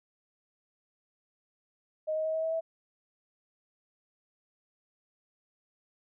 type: tone with pitch steps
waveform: sine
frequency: 623 / 628.8 / 634.6 / 640.5 / 646.5 / 652.5 Hz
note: D#5 / D#5 / D#5 / E5 / E5 / E5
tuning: +2 / +18 / +34 / -50 / -34 / -18 cents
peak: -28 dBFS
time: 2.07-2.61 s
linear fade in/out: 20 ms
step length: 90 ms
effects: none